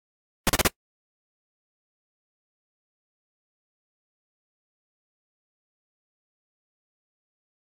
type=noise bursts; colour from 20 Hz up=pink; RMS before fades=-19 dBFS; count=4; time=0.47-0.673 s; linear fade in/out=0 ms; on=23 ms; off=37 ms; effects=noise-tail reverb RT60 0.1 s tail -24 dB re dry + AAC 64 kbps